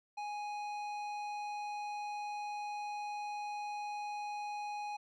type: tone with tanh clipping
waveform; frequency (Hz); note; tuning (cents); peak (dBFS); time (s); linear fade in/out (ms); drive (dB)
sine; 830.6; G#5; 0; -40; 0.17-4.97; 10; 13
effects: none